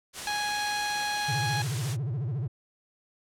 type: noise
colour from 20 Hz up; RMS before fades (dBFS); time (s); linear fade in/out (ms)
white; -36; 0.13-1.97; 50
type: harmonic tone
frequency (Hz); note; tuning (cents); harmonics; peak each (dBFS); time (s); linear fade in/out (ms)
830.6; G#5; 0; 1 / 2 / 3 / 4 / 5 / 7; -31 / -33 / -39 / -40 / -36 / -43; 0.27-1.62; 2
type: tone with vibrato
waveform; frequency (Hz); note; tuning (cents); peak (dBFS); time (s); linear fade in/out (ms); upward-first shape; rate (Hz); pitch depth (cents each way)
triangle; 127.8; C3; -40; -26; 1.28-2.48; 10; sine; 14; 290
effects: low-pass 9000 Hz 12 dB/octave